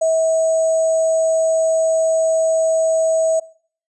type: tone with sample-and-hold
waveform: sine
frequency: 647 Hz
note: E5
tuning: 32 cents flat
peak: -13 dBFS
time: 0.01-3.4 s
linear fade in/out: 10 ms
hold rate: 7350 Hz
effects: noise-tail reverb RT60 0.5 s tail -21 dB re dry + resampled to 24000 Hz